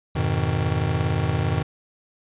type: chord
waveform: square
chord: F half-diminished seventh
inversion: none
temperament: just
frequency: 87.31 / 104.77 / 125.72 / 157.15 Hz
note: F2 / Ab2 / Cb3 / Eb3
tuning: 0 / +16 / +31 / +18 cents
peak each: -27 dBFS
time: 0.15-1.63 s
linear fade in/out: 10 ms
effects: resampled to 8000 Hz